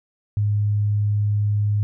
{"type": "tone", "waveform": "sine", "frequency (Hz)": 103.83, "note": "G#2", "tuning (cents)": 0, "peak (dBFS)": -17, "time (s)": [0.37, 1.83], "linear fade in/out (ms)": 0, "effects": []}